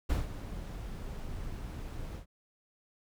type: noise with ADSR envelope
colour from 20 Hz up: brown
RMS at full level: -28 dBFS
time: 0.09-2.26 s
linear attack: 13 ms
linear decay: 160 ms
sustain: -12 dB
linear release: 100 ms
effects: none